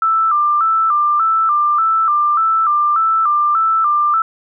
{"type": "tone with vibrato", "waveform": "sine", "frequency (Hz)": 1254, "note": "D#6", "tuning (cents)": 13, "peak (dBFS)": -11, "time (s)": [0.02, 4.22], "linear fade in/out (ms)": 2, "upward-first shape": "square", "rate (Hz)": 1.7, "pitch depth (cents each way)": 91, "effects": []}